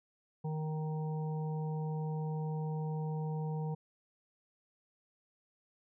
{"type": "harmonic tone", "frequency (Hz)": 155.56, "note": "D#3", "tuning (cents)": 0, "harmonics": [1, 3, 5, 6], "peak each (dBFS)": [-34, -44, -48, -50], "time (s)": [0.44, 3.75], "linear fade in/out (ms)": 10, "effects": []}